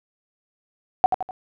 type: tone with echo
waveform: sine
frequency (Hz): 750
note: F#5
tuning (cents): +23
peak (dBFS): -9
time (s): 1.04-1.06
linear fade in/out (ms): 0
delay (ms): 83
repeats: 3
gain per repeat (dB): -7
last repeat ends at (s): 1.309
effects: none